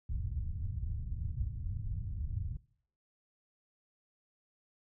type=low-pass noise; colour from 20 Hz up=white; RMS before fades=-37 dBFS; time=0.09-2.57 s; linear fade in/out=2 ms; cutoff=100 Hz; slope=24 dB/octave; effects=noise-tail reverb RT60 0.6 s tail -21 dB re dry